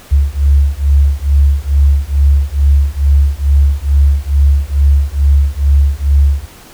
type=beating tone pair; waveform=sine; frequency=69.3 / 71.6 Hz; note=C#2 / D2; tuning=0 / -43 cents; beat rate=2.3 Hz; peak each=-10 dBFS; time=0.11-6.46 s; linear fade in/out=20 ms; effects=pink hiss -38 dBFS RMS until 6.73 s